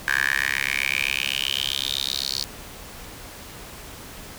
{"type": "tone with high-pass filter sweep", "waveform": "10% pulse", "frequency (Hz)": 67.8, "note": "C#2", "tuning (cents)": -38, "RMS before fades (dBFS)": -25, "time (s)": [0.08, 2.44], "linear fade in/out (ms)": 0, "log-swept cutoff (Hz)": [1600, 4500], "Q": 6.3, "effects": ["pink hiss -40 dBFS RMS until 4.38 s"]}